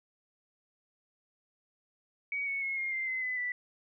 sine tone with pitch steps, 2256 / 2213 / 2172 / 2131 / 2090 / 2051 / 2012 / 1974.2 Hz, C#7 / C#7 / C#7 / C7 / C7 / C7 / B6 / B6, +30 / -3 / -36 / +31 / -2 / -35 / +32 / -1 cents, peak -31 dBFS, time 2.32-3.52 s, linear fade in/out 2 ms, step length 150 ms, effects none

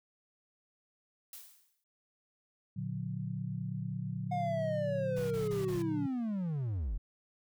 blue noise with exponential decay, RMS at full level -45 dBFS, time 1.33-1.84 s, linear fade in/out 2 ms, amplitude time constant 110 ms
sine chord, Bb augmented, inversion none, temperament just, 116.54 / 145.68 / 182.1 Hz, Bb2 / D3 / F#3, 0 / -14 / -27 cents, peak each -39 dBFS, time 2.76-6.07 s, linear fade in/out 10 ms
triangle linear sweep, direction down, 724 to 37.48 Hz, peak -30 dBFS, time 4.31-6.98 s, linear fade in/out 10 ms
pink noise bursts, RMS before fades -48 dBFS, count 4, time 5.16-5.826 s, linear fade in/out 10 ms, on 150 ms, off 22 ms
effects none

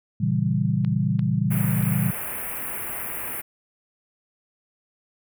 sine chord, A# diminished seventh, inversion none, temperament equal, 116.54 / 138.59 / 164.81 / 196 Hz, A#2 / C#3 / E3 / G3, 0 / 0 / 0 / 0 cents, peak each -25 dBFS, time 0.2-2.11 s, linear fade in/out 10 ms
clicks, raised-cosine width 0.3 ms, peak -24 dBFS, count 3, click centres 0.848 / 1.193 / 1.827 s
white band-stop noise, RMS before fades -31 dBFS, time 1.5-3.42 s, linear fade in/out 20 ms, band 2600 to 9700 Hz, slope 48 dB/octave
effects none

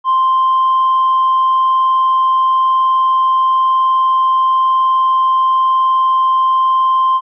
triangle tone with hard clipping, 1046.5 Hz, C6, in tune, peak -9 dBFS, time 0.04-7.21 s, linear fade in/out 50 ms, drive 2 dB, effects resampled to 11025 Hz

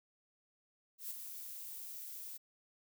violet noise with ADSR envelope, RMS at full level -41 dBFS, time 0.98-2.38 s, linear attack 120 ms, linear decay 20 ms, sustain -6 dB, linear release 20 ms, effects none

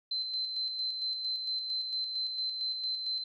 sine tone with tremolo, 4079 Hz, C8, 45 cents flat, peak -30 dBFS, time 0.11-3.24 s, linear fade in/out 5 ms, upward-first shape square, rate 4.4 Hz, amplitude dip 40%, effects none

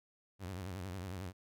sawtooth tone with vibrato, 92.9 Hz, F#2, 7 cents sharp, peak -37 dBFS, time 0.39-1.33 s, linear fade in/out 50 ms, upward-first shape sine, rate 11 Hz, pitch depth 130 cents each way, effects none

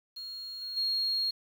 sine tone with level steps, 4270 Hz, C8, 34 cents sharp, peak -38 / -35 / -26 dBFS, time 0.16-1.31 s, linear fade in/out 10 ms, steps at 0.61 / 0.76 s, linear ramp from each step 20 ms, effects tanh soft clip ceiling -23 dBFS + 9-bit

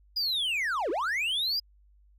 triangle linear two-way sweep, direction down then up, 4978 to 307 to 4978 Hz, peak -25 dBFS, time 0.16-1.6 s, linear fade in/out 10 ms, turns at 0.9 s, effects added 50 Hz sine -57 dBFS peak until 2.18 s

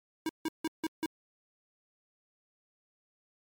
square tone bursts, 319.5 Hz, D#4, 46 cents sharp, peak -30 dBFS, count 5, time 0.26-1.06 s, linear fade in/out 2 ms, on 32 ms, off 160 ms, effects MP3 96 kbps

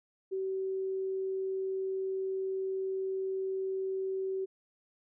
sine tone, 381.9 Hz, G4, 45 cents flat, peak -31 dBFS, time 0.31-4.46 s, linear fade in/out 20 ms, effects none

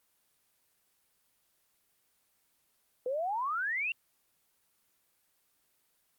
sine exponential sweep, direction up, 486 to 2794 Hz, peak -30 dBFS, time 3.06-3.92 s, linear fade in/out 2 ms, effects white hiss -73 dBFS RMS until 6.18 s + Opus 24 kbps

